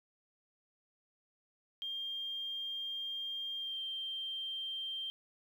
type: tone with pitch glide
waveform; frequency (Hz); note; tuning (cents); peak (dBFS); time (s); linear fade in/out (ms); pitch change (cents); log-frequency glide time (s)
sine; 3200 to 3160; G7 to G7; +35 to +13; -37; 1.82-5.1; 0; -22; 3.58-3.79
effects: 11-bit